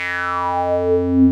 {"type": "tone with band-pass filter sweep", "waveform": "square", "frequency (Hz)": 89, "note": "F2", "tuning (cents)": 33, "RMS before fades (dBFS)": -17, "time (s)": [0, 1.31], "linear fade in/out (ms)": 0, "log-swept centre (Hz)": [2200, 230], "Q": 7, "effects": []}